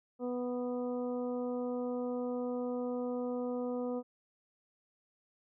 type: harmonic tone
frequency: 246.9 Hz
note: B3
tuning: in tune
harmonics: 1 / 2 / 3 / 4 / 5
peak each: -36 / -36 / -47 / -51 / -52 dBFS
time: 0.19-4.03 s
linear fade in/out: 50 ms
effects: none